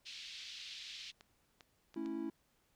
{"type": "band-pass noise", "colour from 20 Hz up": "pink", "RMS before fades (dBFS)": -49, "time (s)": [0.05, 1.12], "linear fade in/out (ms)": 20, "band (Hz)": [2800, 4700], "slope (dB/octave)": 24}
{"type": "clicks", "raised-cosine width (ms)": 0.2, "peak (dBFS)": -37, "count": 4, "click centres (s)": [1.209, 1.608, 1.943, 2.06]}
{"type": "chord", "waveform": "triangle", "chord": "A major", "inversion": "none", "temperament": "equal with one note detuned", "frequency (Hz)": [220.8, 277.2, 329.6], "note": ["A3", "C#4", "E4"], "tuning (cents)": [6, 0, 0], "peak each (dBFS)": [-44, -41, -38], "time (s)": [1.96, 2.3], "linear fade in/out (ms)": 5}
{"effects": ["pink hiss -75 dBFS RMS until 2.75 s"]}